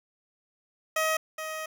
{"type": "tone pair in turn", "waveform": "15% pulse", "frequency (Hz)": [633, 629.5], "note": ["D#5", "D#5"], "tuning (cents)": [30, 20], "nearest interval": "unison", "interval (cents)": 10, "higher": "first", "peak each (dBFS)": [-18, -27], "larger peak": "first", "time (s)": [[0.96, 1.17], [1.38, 1.66]], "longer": "second", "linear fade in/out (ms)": 5, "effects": []}